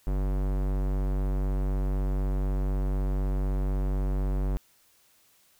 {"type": "tone with low-pass filter", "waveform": "square", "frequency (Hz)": 48, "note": "G1", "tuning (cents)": -36, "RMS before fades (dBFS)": -27, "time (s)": [0.07, 4.57], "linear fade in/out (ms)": 0, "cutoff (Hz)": 1000, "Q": 0.51, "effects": ["white hiss -63 dBFS RMS until 5.59 s"]}